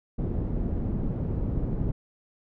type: low-pass noise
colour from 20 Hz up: pink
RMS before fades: -28 dBFS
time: 0.18-1.92 s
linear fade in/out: 10 ms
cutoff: 290 Hz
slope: 12 dB/octave
effects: none